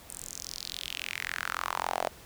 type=tone with high-pass filter sweep; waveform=sawtooth; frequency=43.65 Hz; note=F1; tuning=in tune; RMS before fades=-36 dBFS; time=0.09-2.09 s; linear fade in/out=10 ms; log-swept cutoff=9000 to 630 Hz; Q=3.7; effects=pink hiss -51 dBFS RMS until 2.25 s